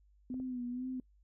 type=tone with vibrato; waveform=sine; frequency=250.5 Hz; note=B3; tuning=25 cents sharp; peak=-36 dBFS; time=0.3-1 s; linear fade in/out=2 ms; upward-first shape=sine; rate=2.1 Hz; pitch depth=55 cents each way
type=clicks; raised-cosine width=2 ms; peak=-36 dBFS; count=2; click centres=0.342 / 0.4 s
effects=noise-tail reverb RT60 0.1 s tail -25 dB re dry + added 50 Hz sine -63 dBFS peak until 1.23 s